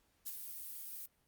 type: noise with ADSR envelope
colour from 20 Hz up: violet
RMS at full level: -41 dBFS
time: 0.25-1.06 s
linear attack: 23 ms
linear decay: 42 ms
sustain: -5 dB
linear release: 4 ms
effects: pink hiss -75 dBFS RMS until 1.27 s + Opus 48 kbps

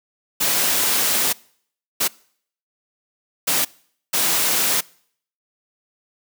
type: noise bursts at uneven times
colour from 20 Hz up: white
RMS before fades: -19 dBFS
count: 4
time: 0.4-1.33 / 2-2.08 / 3.47-3.65 / 4.13-4.81 s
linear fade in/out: 10 ms
effects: noise-tail reverb RT60 0.6 s tail -24 dB re dry + high-pass 150 Hz 12 dB/octave

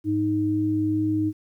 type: tone pair together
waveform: sine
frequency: 104.54 / 311.1 Hz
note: G#2 / D#4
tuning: +12 / 0 cents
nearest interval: octave + perfect fifth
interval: 1888 cents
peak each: -28 / -21 dBFS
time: 0.04-1.33 s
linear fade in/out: 50 ms
effects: 10-bit

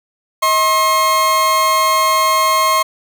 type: tone pair together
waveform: 40% pulse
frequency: 636.2 / 1070 Hz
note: D#5 / C6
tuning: +38 / +38 cents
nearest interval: major sixth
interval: 900 cents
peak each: -19 / -11 dBFS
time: 0.42-2.83 s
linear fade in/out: 10 ms
effects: none

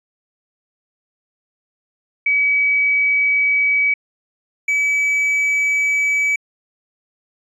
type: tone pair in turn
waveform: sine / triangle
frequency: 2277 / 2289 Hz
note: C#7 / D7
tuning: +46 / -45 cents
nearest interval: unison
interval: 9 cents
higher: second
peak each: -13 dBFS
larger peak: neither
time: 2.26-3.94 / 4.68-6.36 s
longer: neither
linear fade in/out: 5 ms
effects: resampled to 24000 Hz

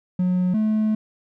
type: tone pair in turn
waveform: triangle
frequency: 181.6 / 216 Hz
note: F#3 / A3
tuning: -32 / -32 cents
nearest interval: minor third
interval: 300 cents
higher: second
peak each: -15 dBFS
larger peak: neither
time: 0.19-0.54 / 0.54-0.95 s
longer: second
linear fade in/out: 5 ms
effects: tanh soft clip ceiling -11 dBFS

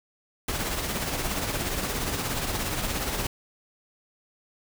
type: noise with tremolo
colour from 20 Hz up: pink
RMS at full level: -27 dBFS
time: 0.48-3.27 s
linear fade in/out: 5 ms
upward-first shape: triangle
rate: 17 Hz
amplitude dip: 50%
effects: none

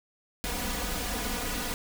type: noise with comb filter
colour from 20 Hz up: pink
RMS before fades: -32 dBFS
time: 0.44-1.74 s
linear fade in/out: 0 ms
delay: 4.1 ms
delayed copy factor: +0.95
effects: none

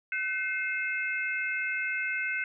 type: tone cluster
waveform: sine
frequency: 1516 / 2123 / 2603 Hz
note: F#6 / C7 / E7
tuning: +42 / +25 / -22 cents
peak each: -32 / -32 / -35 dBFS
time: 0.12-2.44 s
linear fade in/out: 2 ms
effects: none

